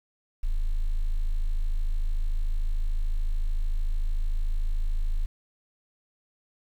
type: tone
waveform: sine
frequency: 26.75 Hz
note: A0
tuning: 48 cents flat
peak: -20 dBFS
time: 0.43-5.26 s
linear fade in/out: 10 ms
effects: tanh soft clip ceiling -21 dBFS + 9-bit